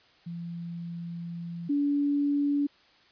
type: tone pair in turn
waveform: sine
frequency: 170.4 / 286.6 Hz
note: F3 / D4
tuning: -42 / -42 cents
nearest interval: major sixth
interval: 900 cents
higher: second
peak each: -34 / -23 dBFS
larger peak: second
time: 0.26-1.69 / 1.69-2.67 s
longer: first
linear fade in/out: 10 ms
effects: white hiss -60 dBFS RMS until 3.11 s + resampled to 11025 Hz